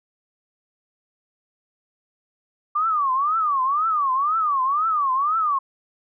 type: tone with vibrato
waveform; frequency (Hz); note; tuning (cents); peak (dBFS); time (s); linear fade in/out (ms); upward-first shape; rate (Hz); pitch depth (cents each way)
sine; 1169; D6; -8; -18; 2.75-5.59; 10; triangle; 2; 250
effects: none